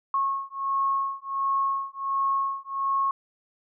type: beating tone pair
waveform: sine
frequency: 1092 / 1093.4 Hz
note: C#6 / C#6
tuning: -26 / -24 cents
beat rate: 1.4 Hz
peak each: -27 dBFS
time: 0.14-3.11 s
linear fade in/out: 2 ms
effects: none